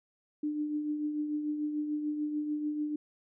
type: tone with tremolo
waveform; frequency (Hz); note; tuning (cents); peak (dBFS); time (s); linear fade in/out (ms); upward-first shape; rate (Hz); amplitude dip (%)
sine; 299.4; D4; +33; -28; 0.43-2.96; 5; triangle; 6.8; 50
effects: none

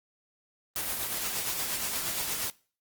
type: noise with tremolo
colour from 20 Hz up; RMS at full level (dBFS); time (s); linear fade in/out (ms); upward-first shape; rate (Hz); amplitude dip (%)
white; -30; 0.76-2.5; 0; triangle; 8.5; 45
effects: noise-tail reverb RT60 0.4 s tail -22 dB re dry + Opus 24 kbps

